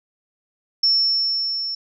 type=tone with level ramp; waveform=sine; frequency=5400 Hz; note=E8; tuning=41 cents sharp; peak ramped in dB=-13 to -24 dBFS; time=0.83-1.75 s; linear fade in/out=5 ms; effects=none